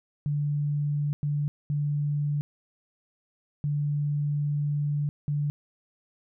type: tone bursts at uneven times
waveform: sine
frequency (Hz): 146.2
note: D3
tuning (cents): -7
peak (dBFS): -24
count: 5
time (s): 0.26-1.13 / 1.23-1.48 / 1.7-2.41 / 3.64-5.09 / 5.28-5.5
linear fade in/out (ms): 0
effects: none